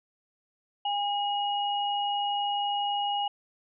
sine tone pair together, 812 / 2894 Hz, G#5 / F#7, -39 / -39 cents, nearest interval octave + minor seventh, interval 2200 cents, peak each -27 / -32 dBFS, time 0.85-3.28 s, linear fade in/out 5 ms, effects none

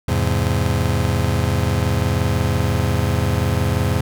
35% pulse chord, E augmented, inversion none, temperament just, 82.41 / 103.01 / 128.76 Hz, E2 / G#2 / B#2, 0 / -14 / -27 cents, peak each -19 / -19 / -20 dBFS, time 0.08-4.01 s, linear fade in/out 5 ms, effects none

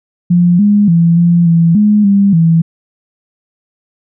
sine tone with pitch steps, 175.2 / 205.8 / 168.3 / 171.8 / 167 / 209.4 / 199.1 / 164.7 Hz, F3 / G#3 / E3 / F3 / E3 / G#3 / G3 / E3, +6 / -16 / +36 / -28 / +23 / +15 / +27 / -1 cents, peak -5 dBFS, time 0.3-2.62 s, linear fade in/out 10 ms, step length 290 ms, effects none

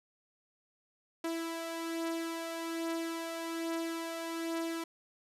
sawtooth beating tone pair, 329.6 / 330.8 Hz, E4 / E4, 0 / +6 cents, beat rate 1.2 Hz, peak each -38 / -32 dBFS, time 1.24-4.84 s, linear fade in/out 5 ms, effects resampled to 32000 Hz

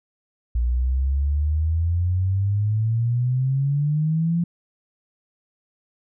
sine exponential sweep, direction up, 58.27 to 173.1 Hz, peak -18 dBFS, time 0.55-4.44 s, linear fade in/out 5 ms, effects none

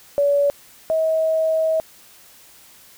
sine tone pair in turn, 570 / 639.5 Hz, C#5 / D#5, +48 / +47 cents, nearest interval major second, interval 199 cents, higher second, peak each -14 / -16 dBFS, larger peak first, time 0.18-0.5 / 0.9-1.8 s, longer second, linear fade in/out 0 ms, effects white hiss -48 dBFS RMS until 2.97 s

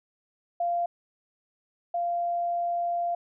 sine tone pair in turn, 693 / 693 Hz, F5 / F5, -14 / -14 cents, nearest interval unison, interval 0 cents, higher neither, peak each -24 / -25 dBFS, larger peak first, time 0.6-0.86 / 1.94-3.15 s, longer second, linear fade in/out 5 ms, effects none

